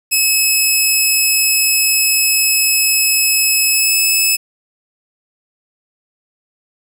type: tone with pitch glide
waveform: 10% pulse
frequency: 2582 to 2598 Hz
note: E7 to E7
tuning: -37 to -26 cents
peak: -3 dBFS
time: 0.11-4.37 s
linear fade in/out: 20 ms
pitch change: +11 cents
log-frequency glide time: 3.69-3.93 s
effects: 7-bit